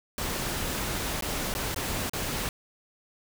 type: noise with dropouts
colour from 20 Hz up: pink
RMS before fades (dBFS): -31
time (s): 0.18-2.49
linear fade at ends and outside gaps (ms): 1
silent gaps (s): 1.209-1.223 / 1.54-1.55 / 1.745-1.761 / 2.096-2.134
effects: none